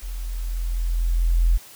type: tone with level ramp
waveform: sine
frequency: 42.3 Hz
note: E1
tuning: 45 cents sharp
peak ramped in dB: -28 to -13 dBFS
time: 0.02-1.58 s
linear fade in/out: 20 ms
effects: white hiss -45 dBFS RMS until 1.75 s